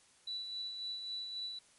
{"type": "tone with tremolo", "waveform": "sine", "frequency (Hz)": 3955, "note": "B7", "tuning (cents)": 2, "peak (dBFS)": -37, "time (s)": [0.27, 1.59], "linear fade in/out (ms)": 5, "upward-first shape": "sine", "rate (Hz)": 3.7, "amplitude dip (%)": 40, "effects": ["white hiss -65 dBFS RMS until 1.78 s", "MP3 48 kbps"]}